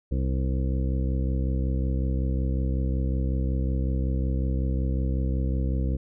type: harmonic tone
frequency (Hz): 65.41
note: C2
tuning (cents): 0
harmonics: 1 / 2 / 3 / 4 / 5 / 7 / 8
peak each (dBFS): -24 / -30 / -34 / -36 / -38 / -41 / -42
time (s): 0.11-5.97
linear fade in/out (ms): 10
effects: none